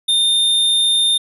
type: tone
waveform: square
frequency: 3627 Hz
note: A#7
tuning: 48 cents flat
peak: -13 dBFS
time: 0.08-1.18 s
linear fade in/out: 10 ms
effects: resampled to 32000 Hz